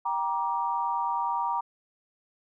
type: chord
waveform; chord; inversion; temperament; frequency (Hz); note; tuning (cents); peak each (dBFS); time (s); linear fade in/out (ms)
sine; G minor; none; equal with one note detuned; 784 / 945.3 / 1174.7; G5 / Bb5 / D6; 0 / +24 / 0; -33 / -27 / -33; 0.05-1.61; 10
effects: none